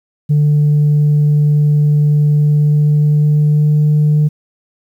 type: tone with pitch glide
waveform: sine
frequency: 148.2 to 150.44 Hz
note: D3 to D3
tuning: +16 to +42 cents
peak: -6 dBFS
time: 0.29-4.29 s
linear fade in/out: 20 ms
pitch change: +26 cents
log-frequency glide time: 2.31-4.16 s
effects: tanh soft clip ceiling -6 dBFS + 8-bit